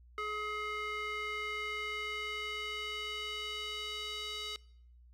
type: tone with band-pass filter sweep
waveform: square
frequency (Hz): 423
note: G#4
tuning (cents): +32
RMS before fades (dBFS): -39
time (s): 0.18-4.56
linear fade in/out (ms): 0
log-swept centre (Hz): 1600 to 3700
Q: 2.1
effects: noise-tail reverb RT60 0.7 s tail -23 dB re dry + added 60 Hz sine -56 dBFS peak until 5.13 s